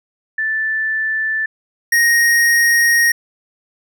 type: tone pair in turn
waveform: sine / square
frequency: 1760 / 1869.8 Hz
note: A6 / A#6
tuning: 0 / +5 cents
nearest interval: minor second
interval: 105 cents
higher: second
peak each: -16 / -11 dBFS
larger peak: second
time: 0.38-1.46 / 1.92-3.12 s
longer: second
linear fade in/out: 5 ms
effects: none